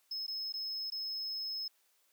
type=tone with dropouts; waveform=triangle; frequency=5180 Hz; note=E8; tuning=31 cents flat; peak=-35 dBFS; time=0.11-1.68 s; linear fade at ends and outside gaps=5 ms; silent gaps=0.266-0.279 / 0.524-0.538 / 0.902-0.92 s; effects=white hiss -72 dBFS RMS until 2.12 s + high-pass 400 Hz 12 dB/octave